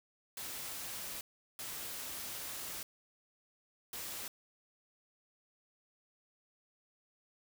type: noise bursts at uneven times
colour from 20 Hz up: white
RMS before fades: -43 dBFS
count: 3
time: 0.37-1.21 / 1.59-2.83 / 3.93-4.28 s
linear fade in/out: 2 ms
effects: none